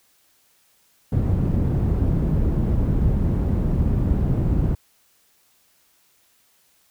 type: low-pass noise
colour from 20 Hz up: white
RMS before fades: -20 dBFS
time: 1.12-4.75 s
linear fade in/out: 5 ms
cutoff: 140 Hz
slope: 12 dB/octave
effects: white hiss -61 dBFS RMS until 6.9 s